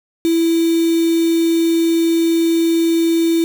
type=tone with quantisation; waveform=sine; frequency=331.5 Hz; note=E4; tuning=10 cents sharp; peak=-12 dBFS; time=0.25-3.44 s; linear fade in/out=0 ms; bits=4; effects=none